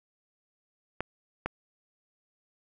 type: clicks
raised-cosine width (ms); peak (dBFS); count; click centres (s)
0.5; -15; 2; 1.006 / 1.46
effects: none